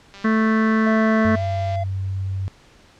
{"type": "click train", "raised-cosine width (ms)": 0.2, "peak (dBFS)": -24, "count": 321, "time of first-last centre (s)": [0.14, 1.756], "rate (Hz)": 198}
{"type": "harmonic tone", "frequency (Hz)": 220, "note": "A3", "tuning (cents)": 0, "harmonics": [1, 2, 3, 5, 6, 7, 8, 9], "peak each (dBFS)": [-16, -26, -33, -26, -32, -29, -30, -32], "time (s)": [0.24, 1.36], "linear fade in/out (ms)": 10}
{"type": "tone with pitch glide", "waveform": "triangle", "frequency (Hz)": [660, 683.3], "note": ["E5", "F5"], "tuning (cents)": [2, -38], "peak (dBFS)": -22, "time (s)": [0.86, 1.84], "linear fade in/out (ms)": 10, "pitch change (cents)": 60, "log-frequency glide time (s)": [1.35, 1.43]}
{"type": "tone", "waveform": "sine", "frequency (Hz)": 95.8, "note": "G2", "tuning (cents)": -39, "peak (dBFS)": -22, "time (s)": [1.25, 2.48], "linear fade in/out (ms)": 0}
{"effects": ["pink hiss -51 dBFS RMS until 2.99 s", "low-pass 6000 Hz 12 dB/octave"]}